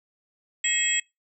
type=tone cluster; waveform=sine; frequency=1898 / 2147 / 2583 / 3285 / 7690 Hz; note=A#6 / C7 / E7 / G#7 / B8; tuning=+31 / +44 / -36 / -20 / -47 cents; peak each=-30 / -32 / -29 / -28 / -25 dBFS; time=0.64-1 s; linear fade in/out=5 ms; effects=noise-tail reverb RT60 0.2 s tail -24 dB re dry